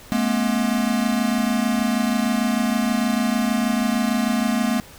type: tone cluster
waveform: square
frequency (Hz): 212.5 / 239 / 270.8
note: G#3 / A#3 / C#4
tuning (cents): +40 / +43 / -40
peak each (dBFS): -23 / -22 / -29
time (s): 0.12-4.8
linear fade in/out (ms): 0
effects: pink hiss -44 dBFS RMS until 4.98 s